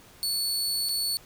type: tone with dropouts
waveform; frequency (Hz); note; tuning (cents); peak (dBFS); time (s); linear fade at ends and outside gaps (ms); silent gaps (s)
sawtooth; 4435; C#8; 0; -23; 0.23-1.17; 0; 0.887-0.892
effects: pink hiss -53 dBFS RMS until 1.25 s